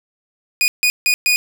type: tone bursts at uneven times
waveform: sawtooth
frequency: 2468 Hz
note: D#7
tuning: 15 cents flat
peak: -9 dBFS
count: 4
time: 0.61-0.68 / 0.83-0.9 / 1.06-1.14 / 1.26-1.36 s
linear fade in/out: 0 ms
effects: none